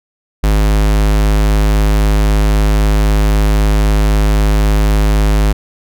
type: tone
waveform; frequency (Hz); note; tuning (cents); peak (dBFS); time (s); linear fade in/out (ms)
square; 51.91; G#1; 0; -9; 0.43-5.53; 10
effects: none